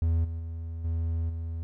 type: tone with level steps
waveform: triangle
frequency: 82.41 Hz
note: E2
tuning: in tune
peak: -20 / -29 / -31 / -24 / -29 dBFS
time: 0.02-1.63 s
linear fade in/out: 0 ms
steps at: 0.24 / 0.39 / 0.84 / 1.29 s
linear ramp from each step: 10 ms
effects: none